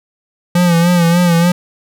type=tone with vibrato; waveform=square; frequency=172.7 Hz; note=F3; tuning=19 cents flat; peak=-9 dBFS; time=0.55-1.52 s; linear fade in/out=5 ms; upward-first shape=sine; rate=3.4 Hz; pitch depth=56 cents each way; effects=none